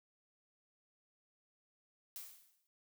blue noise with exponential decay, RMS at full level -45 dBFS, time 2.16-2.67 s, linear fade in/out 0 ms, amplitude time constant 110 ms, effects none

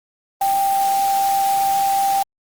sine tone in noise, 787 Hz, G5, 7 cents sharp, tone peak -15 dBFS, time 0.41-2.23 s, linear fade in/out 5 ms, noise white, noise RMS -29 dBFS, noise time 0.41-2.23 s, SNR +11 dB, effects Opus 32 kbps

